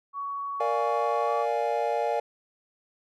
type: tone with pitch glide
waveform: sine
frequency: 1122 to 1140.3 Hz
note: C#6 to C#6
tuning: +21 to +49 cents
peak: -30 dBFS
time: 0.13-1.46 s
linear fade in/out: 50 ms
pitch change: +28 cents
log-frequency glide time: 1.25-1.31 s
type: chord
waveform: triangle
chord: Bb dominant seventh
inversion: none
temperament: equal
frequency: 466.2 / 587.3 / 698.5 / 830.6 Hz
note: Bb4 / D5 / F5 / Ab5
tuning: 0 / 0 / 0 / 0 cents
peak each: -28 dBFS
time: 0.6-2.2 s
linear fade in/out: 5 ms
effects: none